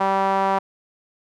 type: tone with band-pass filter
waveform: sawtooth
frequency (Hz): 194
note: G3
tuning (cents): -18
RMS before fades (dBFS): -20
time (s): 0-0.59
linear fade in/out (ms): 10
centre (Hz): 900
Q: 2.8
effects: none